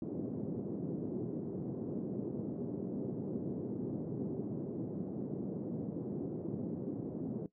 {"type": "band-pass noise", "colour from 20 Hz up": "white", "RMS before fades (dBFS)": -39, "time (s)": [0.02, 7.46], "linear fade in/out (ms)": 2, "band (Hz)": [130, 370], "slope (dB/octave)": 24, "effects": ["noise-tail reverb RT60 0.1 s tail -17 dB re dry"]}